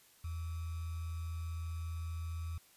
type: tone with sample-and-hold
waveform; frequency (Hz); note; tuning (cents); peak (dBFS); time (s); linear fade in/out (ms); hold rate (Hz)
sine; 82.41; E2; 0; -37; 0.24-2.58; 5; 1225
effects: white hiss -64 dBFS RMS until 2.76 s + resampled to 32000 Hz